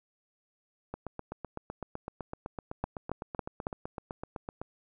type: two click trains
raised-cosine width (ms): 1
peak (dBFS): -17 / -23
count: 4 / 30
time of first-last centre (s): 2.84-3.669 / 0.94-4.616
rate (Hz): 3.62 / 7.89
effects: none